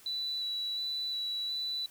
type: tone with vibrato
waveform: sine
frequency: 3951 Hz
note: B7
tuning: in tune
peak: -32 dBFS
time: 0.06-1.86 s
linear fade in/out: 2 ms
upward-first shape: square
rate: 1.4 Hz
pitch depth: 10 cents each way
effects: white hiss -57 dBFS RMS until 1.9 s